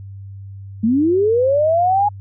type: linear sweep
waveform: sine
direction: up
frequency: 208.8 to 838 Hz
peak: -12 dBFS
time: 0.83-2.09 s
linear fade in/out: 10 ms
effects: added 98 Hz sine -31 dBFS peak until 2.2 s